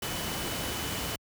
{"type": "tone in noise", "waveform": "sine", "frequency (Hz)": 2988, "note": "F#7", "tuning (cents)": 16, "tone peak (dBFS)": -42, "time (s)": [0.02, 1.16], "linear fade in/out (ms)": 5, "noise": "pink", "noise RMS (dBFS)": -33, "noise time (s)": [0.02, 1.16], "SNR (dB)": -12, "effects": ["high-pass 60 Hz 12 dB/octave"]}